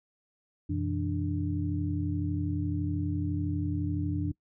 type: tone cluster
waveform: sine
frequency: 90.1 / 122.1 / 163.9 / 295.3 Hz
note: F#2 / B2 / E3 / D4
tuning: -45 / -19 / -10 / +10 cents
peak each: -31 / -39 / -35 / -32 dBFS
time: 0.69-4.32 s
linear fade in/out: 10 ms
effects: noise-tail reverb RT60 0.1 s tail -22 dB re dry